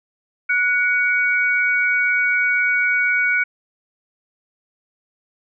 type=tone pair together; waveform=sine; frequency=1470 / 2248 Hz; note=F#6 / C#7; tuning=-12 / +24 cents; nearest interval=perfect fifth; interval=736 cents; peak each=-18 dBFS; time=0.49-3.44 s; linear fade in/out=10 ms; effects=none